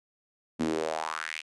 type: tone with high-pass filter sweep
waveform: sawtooth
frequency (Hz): 79.3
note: D#2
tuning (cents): +33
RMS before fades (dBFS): -32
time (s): 0.59-1.42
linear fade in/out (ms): 20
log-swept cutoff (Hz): 230 to 2700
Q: 3.7
effects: resampled to 22050 Hz